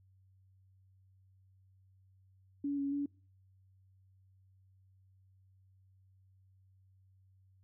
sine tone with pitch steps, 284 / 279.3 / 285.1 Hz, C#4 / C#4 / C#4, +42 / +13 / +49 cents, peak -32 dBFS, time 2.64-3.06 s, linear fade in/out 5 ms, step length 140 ms, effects noise-tail reverb RT60 0.4 s tail -26 dB re dry + added 95 Hz sine -63 dBFS peak until 7.63 s

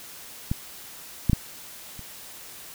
clicks, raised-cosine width 5 ms, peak -12 / -7 / -7 / -28 dBFS, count 4, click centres 0.515 / 1.297 / 1.332 / 1.993 s, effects white hiss -43 dBFS RMS until 2.74 s

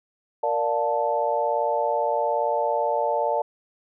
sine chord, Bb major seventh, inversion none, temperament equal with one note detuned, 466.2 / 587.3 / 704.9 / 880 Hz, Bb4 / D5 / F5 / A5, 0 / 0 / +16 / 0 cents, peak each -28 / -25 / -28 / -25 dBFS, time 0.43-3.42 s, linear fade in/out 5 ms, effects none

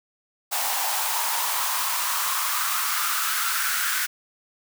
white noise with high-pass filter sweep, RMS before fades -25 dBFS, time 0.51-4.07 s, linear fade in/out 20 ms, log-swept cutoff 790 to 1500 Hz, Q 4.7, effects none

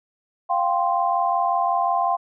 sine chord, F suspended second, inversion none, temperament equal, 698.5 / 784 / 1046.5 Hz, F5 / G5 / C6, 0 / 0 / 0 cents, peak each -22 / -23 / -23 dBFS, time 0.49-2.17 s, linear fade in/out 20 ms, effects none

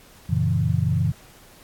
sine chord, F# dominant seventh, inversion none, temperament equal, 92.5 / 116.54 / 138.59 / 164.81 Hz, F#2 / A#2 / C#3 / E3, 0 / 0 / 0 / 0 cents, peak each -24 dBFS, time 0.29-1.12 s, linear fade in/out 10 ms, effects pink hiss -50 dBFS RMS until 1.63 s + AAC 64 kbps

